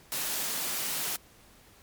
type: high-pass noise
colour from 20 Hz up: white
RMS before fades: -32 dBFS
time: 0.12-1.16 s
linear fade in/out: 0 ms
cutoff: 130 Hz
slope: 96 dB/octave
effects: pink hiss -57 dBFS RMS until 1.82 s + MP3 96 kbps